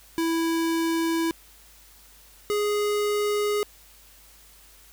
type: tone pair in turn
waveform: square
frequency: 329.6 / 415.3 Hz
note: E4 / G#4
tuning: 0 / 0 cents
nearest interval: major third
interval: 400 cents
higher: second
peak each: -23 dBFS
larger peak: neither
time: 0.18-1.31 / 2.5-3.63 s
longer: neither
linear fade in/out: 0 ms
effects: added 50 Hz sine -56 dBFS peak until 4.92 s + white hiss -53 dBFS RMS until 4.92 s